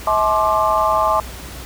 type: tone cluster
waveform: sine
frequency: 642 / 860 / 1056 / 1180 Hz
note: E5 / A5 / C6 / D6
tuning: -46 / -40 / +16 / +8 cents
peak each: -19 dBFS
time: 0.07-1.2 s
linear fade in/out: 2 ms
effects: added 60 Hz sine -34 dBFS peak until 1.65 s + pink hiss -35 dBFS RMS until 1.65 s